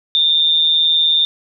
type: tone with amplitude modulation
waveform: sine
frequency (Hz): 3611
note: A7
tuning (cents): +44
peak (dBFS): -8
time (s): 0.15-1.25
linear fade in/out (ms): 0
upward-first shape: sine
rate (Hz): 159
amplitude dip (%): 65
effects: none